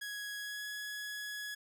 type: tone with pitch glide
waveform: sawtooth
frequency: 1665 to 1682.4 Hz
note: G#6 to G#6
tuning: +4 to +22 cents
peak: -36 dBFS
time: 0.01-1.55 s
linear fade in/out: 10 ms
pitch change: +18 cents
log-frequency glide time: 0.38-0.64 s
effects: none